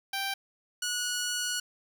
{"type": "tone pair in turn", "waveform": "10% pulse", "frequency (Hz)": [784, 1462.2], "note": ["G5", "F#6"], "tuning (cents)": [0, -21], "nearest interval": "major seventh", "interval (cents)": 1079, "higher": "second", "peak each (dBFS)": [-22, -21], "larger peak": "second", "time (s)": [[0.13, 0.34], [0.82, 1.6]], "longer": "second", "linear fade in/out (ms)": 5, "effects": []}